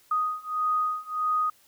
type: beating tone pair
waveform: sine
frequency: 1244.5 / 1246.1 Hz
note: D#6 / D#6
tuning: 0 / +2 cents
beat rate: 1.6 Hz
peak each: -28 / -27 dBFS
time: 0.11-1.5 s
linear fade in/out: 5 ms
effects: white hiss -60 dBFS RMS until 1.67 s